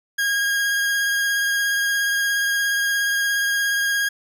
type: tone with vibrato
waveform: 40% pulse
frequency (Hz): 1631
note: G#6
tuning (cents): -32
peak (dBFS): -18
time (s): 0.18-4.09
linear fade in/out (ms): 10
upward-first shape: sine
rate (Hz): 17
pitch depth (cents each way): 16
effects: none